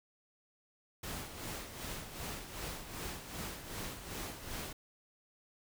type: noise with tremolo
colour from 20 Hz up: pink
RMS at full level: -41 dBFS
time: 1.03-4.73 s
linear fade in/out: 5 ms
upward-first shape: sine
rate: 2.6 Hz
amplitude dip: 60%
effects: none